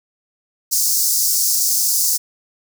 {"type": "high-pass noise", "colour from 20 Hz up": "pink", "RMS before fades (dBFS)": -17, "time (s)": [0.71, 2.18], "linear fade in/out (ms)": 20, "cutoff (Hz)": 5000, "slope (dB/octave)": 48, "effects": []}